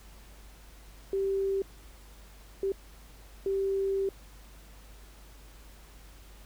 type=tone bursts at uneven times; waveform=sine; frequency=390 Hz; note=G4; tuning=9 cents flat; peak=-26 dBFS; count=3; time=1.13-1.62 / 2.63-2.72 / 3.46-4.09 s; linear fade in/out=2 ms; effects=added 50 Hz sine -50 dBFS peak until 6.45 s + pink hiss -56 dBFS RMS until 6.45 s